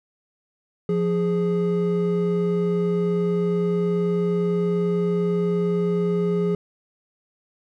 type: tone pair together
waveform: triangle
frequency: 174.61 / 414.9 Hz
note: F3 / G#4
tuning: 0 / -2 cents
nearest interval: octave + minor third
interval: 1498 cents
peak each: -20 dBFS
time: 0.89-6.55 s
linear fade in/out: 2 ms
effects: none